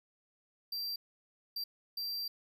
square tone bursts at uneven times, 4710 Hz, D8, 4 cents sharp, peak -36 dBFS, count 3, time 0.72-0.96 / 1.56-1.64 / 1.97-2.28 s, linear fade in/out 5 ms, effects 13-bit

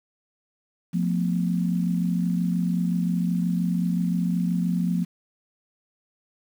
sine tone cluster, 176.8 / 222.5 / 250.1 Hz, F3 / A3 / B3, +22 / +20 / +22 cents, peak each -22 / -29 / -31 dBFS, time 0.93-5.05 s, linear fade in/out 20 ms, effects 8-bit

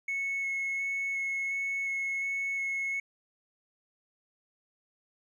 triangle tone with vibrato, 2193 Hz, C#7, 19 cents flat, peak -27 dBFS, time 0.08-3 s, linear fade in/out 5 ms, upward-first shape square, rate 1.4 Hz, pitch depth 8 cents each way, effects tanh soft clip ceiling -25 dBFS + resampled to 24000 Hz

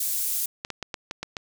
pink high-pass noise, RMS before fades -27 dBFS, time 0-0.46 s, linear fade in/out 5 ms, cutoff 10000 Hz, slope 12 dB/octave
clicks, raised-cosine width 0.2 ms, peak -14 dBFS, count 7, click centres 0.649 / 0.703 / 0.827 / 0.942 / 1.111 / 1.23 / 1.368 s
effects none

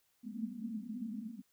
white band-pass noise, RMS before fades -42 dBFS, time 0.23-1.42 s, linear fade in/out 20 ms, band 210 to 240 Hz, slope 96 dB/octave, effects white hiss -75 dBFS RMS until 1.52 s

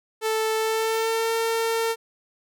sawtooth tone with pitch glide, 440 to 454.2 Hz, A4 to A#4, 0 to -45 cents, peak -18 dBFS, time 0.21-1.96 s, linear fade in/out 50 ms, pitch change +55 cents, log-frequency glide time 0.56-1.32 s, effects none

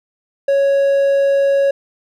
triangle tone, 554.4 Hz, C#5, in tune, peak -9 dBFS, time 0.48-1.71 s, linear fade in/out 5 ms, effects none

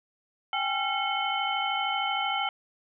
sine tone cluster, 783 / 836 / 1363 / 2180 / 3058 Hz, G5 / G#5 / F6 / C#7 / G7, -2 / +11 / -43 / -29 / -44 cents, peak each -31 / -33 / -33 / -33 / -32 dBFS, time 0.53-2.49 s, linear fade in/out 2 ms, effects none

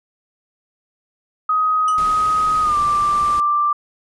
sine tone with pitch glide, 1257 to 1179.6 Hz, D#6 to D6, +17 to +7 cents, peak -14 dBFS, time 1.49-3.73 s, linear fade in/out 5 ms, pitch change -110 cents, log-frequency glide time 2.61-2.77 s
15% pulse tone with exponential decay, 2960 Hz, F#7, in tune, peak -19 dBFS, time 1.88-2.03 s, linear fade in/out 2 ms, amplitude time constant 31 ms
pink noise, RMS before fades -33 dBFS, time 1.98-3.4 s, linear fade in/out 0 ms
effects resampled to 24000 Hz

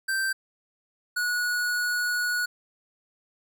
square tone pair in turn, 1563 / 1460.9 Hz, G6 / F#6, -6 / -22 cents, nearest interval minor second, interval 116 cents, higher first, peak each -25 dBFS, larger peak neither, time 0.08-0.33 / 1.16-2.46 s, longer second, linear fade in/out 10 ms, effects none

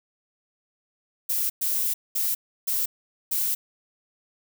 violet noise bursts at uneven times, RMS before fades -25 dBFS, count 5, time 1.29-1.5 / 1.61-1.94 / 2.15-2.35 / 2.67-2.86 / 3.31-3.55 s, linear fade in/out 10 ms, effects none

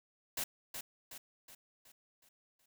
white noise with echo, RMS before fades -37 dBFS, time 0.37-0.44 s, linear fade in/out 5 ms, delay 370 ms, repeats 6, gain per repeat -6 dB, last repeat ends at 2.66 s, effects none

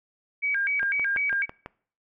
sine tone with vibrato, 1911 Hz, A#6, 43 cents sharp, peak -23 dBFS, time 0.42-1.46 s, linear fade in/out 20 ms, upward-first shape square, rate 4 Hz, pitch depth 300 cents each way
click train, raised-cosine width 0.5 ms, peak -21 dBFS, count 6, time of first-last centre 0.83-1.661 s, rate 6.02 Hz
effects noise-tail reverb RT60 0.5 s tail -22 dB re dry

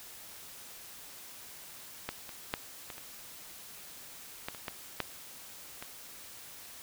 clicks, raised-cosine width 0.3 ms, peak -18 / -28 / -14 / -25 / -30 / -19 / -28 / -19 / -14 / -25 dBFS, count 10, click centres 2.09 / 2.292 / 2.539 / 2.902 / 2.981 / 4.485 / 4.548 / 4.682 / 5.003 / 5.825 s, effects white hiss -49 dBFS RMS until 6.82 s

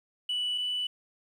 sine tone pair in turn, 2960 / 2973 Hz, F#7 / F#7, 0 / +8 cents, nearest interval unison, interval 8 cents, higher second, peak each -26 / -27 dBFS, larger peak first, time 0.29-0.58 / 0.58-0.87 s, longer neither, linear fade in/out 5 ms, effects tanh soft clip ceiling -25 dBFS + 10-bit

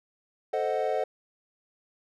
triangle chord, A diminished seventh, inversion none, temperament equal, 440 / 523.3 / 622.3 / 740 Hz, A4 / C5 / Eb5 / Gb5, 0 / 0 / 0 / 0 cents, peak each -29 dBFS, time 0.53-1.04 s, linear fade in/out 5 ms, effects none

